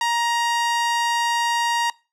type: tone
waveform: sawtooth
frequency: 940 Hz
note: A#5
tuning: 14 cents sharp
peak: -15 dBFS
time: 0.01-1.9 s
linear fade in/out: 2 ms
effects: noise-tail reverb RT60 0.3 s tail -23 dB re dry + low-pass 8000 Hz 12 dB/octave